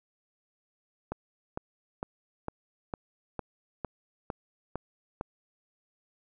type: click train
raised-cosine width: 1 ms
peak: -19 dBFS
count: 10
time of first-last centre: 1.12-5.211 s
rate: 2.2 Hz
effects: none